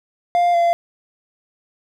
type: tone pair in turn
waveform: triangle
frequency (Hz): 700 / 686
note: F5 / F5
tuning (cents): +4 / -31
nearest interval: unison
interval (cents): 35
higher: first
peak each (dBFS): -11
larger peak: neither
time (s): 0.35-0.54 / 0.54-0.73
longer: neither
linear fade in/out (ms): 0
effects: none